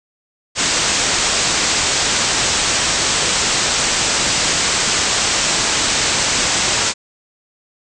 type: low-pass noise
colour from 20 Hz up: white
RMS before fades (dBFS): -17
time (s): 0.55-6.94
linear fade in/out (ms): 50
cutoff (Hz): 8200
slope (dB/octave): 96
effects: none